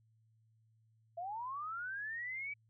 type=linear sweep; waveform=sine; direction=up; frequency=659.3 to 2307 Hz; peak=-39 dBFS; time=1.17-2.54 s; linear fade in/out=10 ms; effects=added 111 Hz sine -68 dBFS peak until 2.69 s